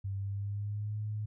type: tone with pitch glide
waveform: sine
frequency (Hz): 98 to 106.25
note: G2 to G#2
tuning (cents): 0 to +40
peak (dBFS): -33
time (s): 0.04-1.26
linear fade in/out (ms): 10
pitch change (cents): +140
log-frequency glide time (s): 0.15-0.98
effects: none